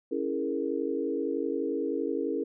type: chord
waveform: sine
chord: A# half-diminished seventh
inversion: first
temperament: equal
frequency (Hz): 277.2 / 329.6 / 415.3 / 466.2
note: C#4 / E4 / G#4 / A#4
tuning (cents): 0 / 0 / 0 / 0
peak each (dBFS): -33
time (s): 0.11-2.44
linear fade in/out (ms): 10
effects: none